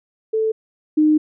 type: tone pair in turn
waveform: sine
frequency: 440 / 306.3 Hz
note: A4 / D#4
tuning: 0 / -27 cents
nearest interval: tritone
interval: 627 cents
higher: first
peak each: -16 / -11 dBFS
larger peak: second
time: 0.33-0.52 / 0.97-1.18 s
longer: second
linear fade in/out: 10 ms
effects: none